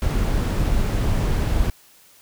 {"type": "noise", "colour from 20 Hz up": "brown", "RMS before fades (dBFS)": -20, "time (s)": [0.02, 1.7], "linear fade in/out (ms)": 0, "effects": ["white hiss -52 dBFS RMS until 2.21 s"]}